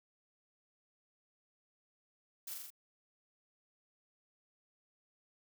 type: noise with echo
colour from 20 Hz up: blue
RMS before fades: -44 dBFS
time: 2.47-2.54 s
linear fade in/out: 5 ms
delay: 41 ms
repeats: 4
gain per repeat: -2 dB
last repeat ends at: 2.704 s
effects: none